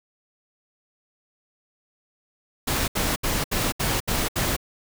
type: noise bursts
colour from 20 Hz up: pink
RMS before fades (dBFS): -24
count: 7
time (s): 2.67-4.566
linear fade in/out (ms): 10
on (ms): 210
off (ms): 71
effects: none